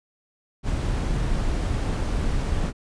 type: noise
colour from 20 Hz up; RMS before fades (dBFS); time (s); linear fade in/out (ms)
brown; -24; 0.63-2.73; 50
effects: resampled to 22050 Hz